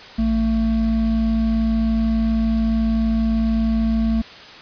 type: tone pair together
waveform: triangle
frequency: 55.98 / 223.9 Hz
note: A1 / A3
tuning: +31 / +30 cents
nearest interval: 2 octaves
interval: 2399 cents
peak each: -20 / -15 dBFS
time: 0.18-4.22 s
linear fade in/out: 10 ms
effects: white hiss -39 dBFS RMS until 4.61 s + resampled to 11025 Hz